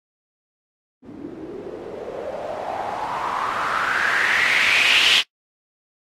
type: noise with low-pass filter sweep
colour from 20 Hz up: blue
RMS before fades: -22 dBFS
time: 1.02-5.23 s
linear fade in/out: 50 ms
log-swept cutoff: 270 to 3200 Hz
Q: 5.1
effects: noise-tail reverb RT60 0.1 s tail -22 dB re dry + AAC 48 kbps